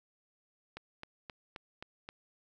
click train, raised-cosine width 0.3 ms, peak -27 dBFS, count 6, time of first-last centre 0.77-2.089 s, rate 3.79 Hz, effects none

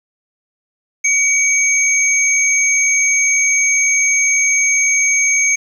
sine tone pair together, 2268 / 6415 Hz, C#7 / G8, +39 / +39 cents, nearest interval octave + tritone, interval 1800 cents, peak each -14 dBFS, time 1.04-5.56 s, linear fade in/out 10 ms, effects 7-bit

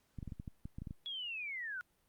clicks, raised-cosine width 5 ms, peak -31 dBFS, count 11, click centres 0.187 / 0.228 / 0.277 / 0.322 / 0.399 / 0.478 / 0.655 / 0.785 / 0.82 / 0.872 / 0.909 s
sine linear sweep, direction down, 3391 to 1419 Hz, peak -39 dBFS, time 1.06-1.81 s, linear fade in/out 0 ms
effects pink hiss -75 dBFS RMS until 2.08 s + Opus 48 kbps

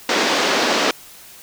pink band-pass noise, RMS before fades -18 dBFS, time 0.09-0.91 s, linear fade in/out 2 ms, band 260 to 5900 Hz, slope 24 dB/octave, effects white hiss -42 dBFS RMS until 1.42 s

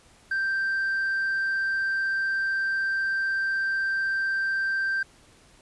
sine tone with tanh clipping, 1569 Hz, G6, 1 cent sharp, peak -24 dBFS, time 0.31-5.03 s, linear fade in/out 5 ms, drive 1 dB, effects pink hiss -56 dBFS RMS until 5.61 s + resampled to 24000 Hz

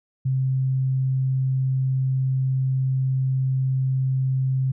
sine tone, 131.7 Hz, C3, 12 cents sharp, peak -19 dBFS, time 0.25-4.72 s, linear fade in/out 10 ms, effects none

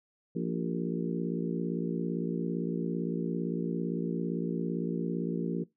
harmonic tone with a mistuned harmonic, 57.7 Hz, A#1, 17 cents flat, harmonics 3 / 4 / 5 / 6 / 7 / 8, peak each -33 / -35 / -37 / -39 / -40 / -41 dBFS, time 0.35-5.64 s, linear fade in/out 10 ms, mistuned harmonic 7, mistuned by -45 cents, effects noise-tail reverb RT60 0.2 s tail -21 dB re dry

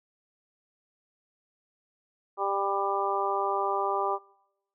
harmonic tone, 197.9 Hz, G3, 17 cents sharp, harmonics 2 / 3 / 4 / 5 / 6, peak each -32 / -35 / -30 / -32 / -31 dBFS, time 2.37-4.19 s, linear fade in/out 50 ms, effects noise-tail reverb RT60 0.9 s tail -26 dB re dry

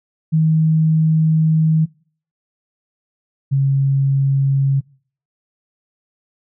sine tone pair in turn, 158.5 / 137.14 Hz, D#3 / C#3, +32 / -18 cents, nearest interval minor third, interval 250 cents, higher first, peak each -11 / -12 dBFS, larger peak first, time 0.32-1.86 / 3.51-4.81 s, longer first, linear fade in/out 20 ms, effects noise-tail reverb RT60 0.5 s tail -24 dB re dry

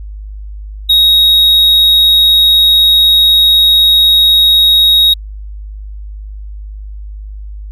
triangle tone, 3776 Hz, A#7, 22 cents sharp, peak -3 dBFS, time 0.89-5.14 s, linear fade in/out 10 ms, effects added 51 Hz sine -23 dBFS peak until 7.71 s

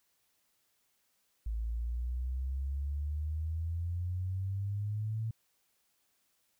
sine exponential sweep, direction up, 54.2 to 113.1 Hz, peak -32 dBFS, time 1.46-5.31 s, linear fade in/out 5 ms, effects white hiss -75 dBFS RMS until 6.59 s

